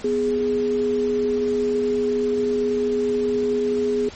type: tone pair together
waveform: sine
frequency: 247.9 / 415.3 Hz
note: B3 / G#4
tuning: +7 / 0 cents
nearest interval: major sixth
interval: 893 cents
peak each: -25 / -19 dBFS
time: 0.04-4.09 s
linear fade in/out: 5 ms
effects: pink hiss -40 dBFS RMS until 4.15 s + MP3 32 kbps